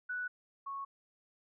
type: tone pair in turn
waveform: sine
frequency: 1480 / 1103.3 Hz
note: F#6 / C#6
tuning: 0 / -9 cents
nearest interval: perfect fourth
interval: 509 cents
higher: first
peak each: -35 / -38 dBFS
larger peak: first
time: 0.09-0.28 / 0.66-0.85 s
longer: neither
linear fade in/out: 10 ms
effects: none